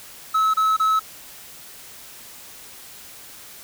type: tone bursts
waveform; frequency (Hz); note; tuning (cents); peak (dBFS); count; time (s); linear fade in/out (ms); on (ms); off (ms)
triangle; 1294; E6; -32; -14; 3; 0.34-0.996; 10; 200; 28
effects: white hiss -42 dBFS RMS until 3.63 s